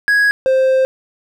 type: tone pair in turn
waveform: triangle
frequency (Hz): 1661.2 / 524.8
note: G#6 / C5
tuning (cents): 0 / +5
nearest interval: octave + minor sixth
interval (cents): 1995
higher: first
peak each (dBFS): -8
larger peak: neither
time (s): 0.08-0.31 / 0.46-0.85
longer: second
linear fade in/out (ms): 0
effects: none